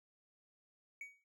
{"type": "tone with exponential decay", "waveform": "triangle", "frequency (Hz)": 2251, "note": "C#7", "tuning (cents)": 26, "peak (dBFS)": -40, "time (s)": [1.01, 1.24], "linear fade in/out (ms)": 2, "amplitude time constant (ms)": 48, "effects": []}